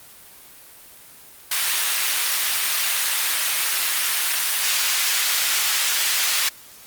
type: high-pass noise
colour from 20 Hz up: pink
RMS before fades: -21 dBFS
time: 1.51-6.49 s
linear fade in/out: 5 ms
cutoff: 1900 Hz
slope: 12 dB/octave
effects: white hiss -45 dBFS RMS until 6.86 s + Opus 32 kbps